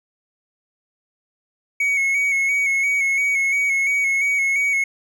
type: tone with vibrato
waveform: triangle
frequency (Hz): 2217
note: C#7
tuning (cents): 0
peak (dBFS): -15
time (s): 1.8-4.84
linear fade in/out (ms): 5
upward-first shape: square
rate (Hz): 2.9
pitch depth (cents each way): 29
effects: none